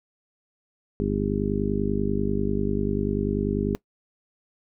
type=harmonic tone; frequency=50.2 Hz; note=G1; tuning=42 cents sharp; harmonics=1 / 2 / 3 / 4 / 5 / 6 / 7 / 8; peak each=-31 / -32 / -33 / -28 / -30 / -33 / -34 / -29 dBFS; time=1-3.75 s; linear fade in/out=0 ms; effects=noise-tail reverb RT60 0.1 s tail -22 dB re dry